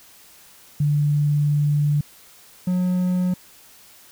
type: tone pair in turn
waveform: sine / triangle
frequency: 146.83 / 181.35 Hz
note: D3 / F#3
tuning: 0 / -34 cents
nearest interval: major third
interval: 366 cents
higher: second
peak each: -16 dBFS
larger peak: neither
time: 0.8-2.01 / 2.67-3.34 s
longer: first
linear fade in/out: 5 ms
effects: white hiss -49 dBFS RMS until 4.11 s